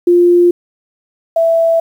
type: tone pair in turn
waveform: sine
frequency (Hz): 350.3 / 661.3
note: F4 / E5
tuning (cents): +5 / +5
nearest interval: major seventh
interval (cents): 1100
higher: second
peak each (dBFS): -5 / -8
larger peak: first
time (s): 0.07-0.51 / 1.36-1.8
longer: neither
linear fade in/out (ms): 5
effects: 7-bit